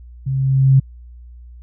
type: tone with level ramp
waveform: sine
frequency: 134.1 Hz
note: C3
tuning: 43 cents sharp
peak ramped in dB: -18 to -6 dBFS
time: 0.26-0.8 s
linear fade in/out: 10 ms
effects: added 60 Hz sine -36 dBFS peak until 1.62 s